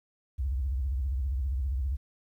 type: tone with vibrato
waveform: sine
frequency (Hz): 66.2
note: C2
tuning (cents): +21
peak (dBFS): -26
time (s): 0.38-1.97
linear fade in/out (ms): 20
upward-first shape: triangle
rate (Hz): 15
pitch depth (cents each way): 260
effects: tanh soft clip ceiling -22 dBFS + 11-bit